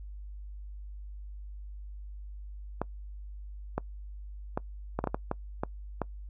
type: clicks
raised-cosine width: 1 ms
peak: -15 dBFS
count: 10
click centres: 2.816 / 3.78 / 4.575 / 4.99 / 5.041 / 5.073 / 5.145 / 5.314 / 5.635 / 6.017 s
effects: noise-tail reverb RT60 0.1 s tail -24 dB re dry + added 50 Hz sine -40 dBFS peak until 6.29 s